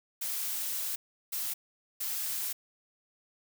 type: noise bursts at uneven times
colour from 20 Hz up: blue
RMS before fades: -34 dBFS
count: 3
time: 0.21-0.96 / 1.32-1.54 / 2-2.53 s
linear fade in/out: 10 ms
effects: none